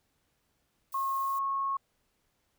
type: noise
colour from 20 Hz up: violet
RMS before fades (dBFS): -47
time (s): 0.92-1.39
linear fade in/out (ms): 5
type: tone with pitch glide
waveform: sine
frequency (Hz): 1082 to 1093.9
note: C#6 to C#6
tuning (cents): -42 to -23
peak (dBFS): -28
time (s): 0.94-1.77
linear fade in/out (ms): 5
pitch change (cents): +19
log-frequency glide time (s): 1.2-1.41
effects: pink hiss -75 dBFS RMS until 2.58 s